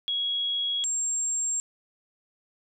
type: tone pair in turn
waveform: sine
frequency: 3322 / 7458 Hz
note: G#7 / A#8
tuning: 0 / 0 cents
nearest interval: octave + major second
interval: 1400 cents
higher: second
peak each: -25 dBFS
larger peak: neither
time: 0.08-0.84 / 0.84-1.6 s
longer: neither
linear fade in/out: 0 ms
effects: none